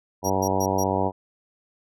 harmonic tone, 95.7 Hz, G2, 41 cents flat, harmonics 1 / 2 / 3 / 4 / 5 / 6 / 7 / 8 / 9 / 10, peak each -30 / -30 / -30 / -30 / -30 / -30 / -30 / -30 / -30 / -30 dBFS, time 0.22-1.12 s, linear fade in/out 50 ms
35% pulse tone bursts, 5700 Hz, F8, 34 cents sharp, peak -26 dBFS, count 4, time 0.24-0.84 s, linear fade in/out 10 ms, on 60 ms, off 120 ms
effects none

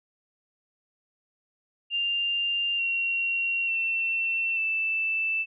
sine tone with pitch steps, 2794 / 2744 / 2696 / 2648 Hz, F7 / F7 / E7 / E7, 0 / -31 / +38 / +7 cents, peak -24 dBFS, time 1.9-5.46 s, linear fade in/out 50 ms, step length 890 ms, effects none

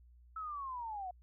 sine linear sweep, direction down, 1318.5 to 709 Hz, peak -39 dBFS, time 0.36-1.11 s, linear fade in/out 5 ms, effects added 60 Hz sine -58 dBFS peak until 1.22 s

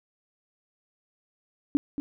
sine tone with echo, 285.5 Hz, D4, 49 cents flat, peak -18 dBFS, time 1.75-1.77 s, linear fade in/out 0 ms, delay 230 ms, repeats 1, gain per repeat -9 dB, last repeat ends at 2 s, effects none

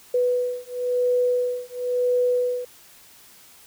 sine beating tone pair, 493.9 / 494.87 Hz, B4 / B4, 0 / +3 cents, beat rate 0.97 Hz, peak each -23 dBFS, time 0.14-2.65 s, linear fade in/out 5 ms, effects white hiss -50 dBFS RMS until 3.66 s

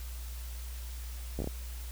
slowing click train, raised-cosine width 2 ms, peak -22 dBFS, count 5, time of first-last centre 1.39-1.474 s, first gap 13 ms, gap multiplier 1.33, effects added 60 Hz sine -38 dBFS peak until 1.91 s + white hiss -50 dBFS RMS until 1.91 s

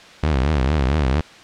sawtooth tone with vibrato, 70.5 Hz, C#2, 30 cents sharp, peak -12 dBFS, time 0.23-1.21 s, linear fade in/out 5 ms, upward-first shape triangle, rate 4.4 Hz, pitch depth 240 cents each way, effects white hiss -42 dBFS RMS until 1.43 s + low-pass 4000 Hz 12 dB/octave

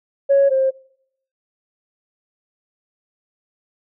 sine tone pair in turn, 554.4 / 530.7 Hz, C#5 / C5, 0 / +24 cents, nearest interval minor second, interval 76 cents, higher first, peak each -9 / -13 dBFS, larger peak first, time 0.29-0.5 / 0.5-0.71 s, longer neither, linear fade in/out 20 ms, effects noise-tail reverb RT60 0.7 s tail -24 dB re dry + tanh soft clip ceiling -7 dBFS

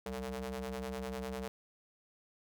sawtooth ring-modulated tone, 126.8 Hz, B2, 46 cents sharp, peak -31 dBFS, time 0.06-1.48 s, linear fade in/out 0 ms, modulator 322 Hz, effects none

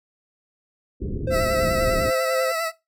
pink low-pass noise, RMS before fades -27 dBFS, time 1-2.11 s, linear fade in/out 20 ms, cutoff 420 Hz, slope 48 dB/octave
triangle tone with tremolo, 522 Hz, C5, 4 cents flat, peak -19 dBFS, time 1.27-2.52 s, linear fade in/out 5 ms, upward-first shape triangle, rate 3.8 Hz, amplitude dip 40%
20% pulse tone with vibrato, 658 Hz, E5, 3 cents flat, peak -18 dBFS, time 1.3-2.72 s, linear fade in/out 50 ms, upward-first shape sine, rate 10 Hz, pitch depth 35 cents each way
effects noise-tail reverb RT60 0.2 s tail -17 dB re dry

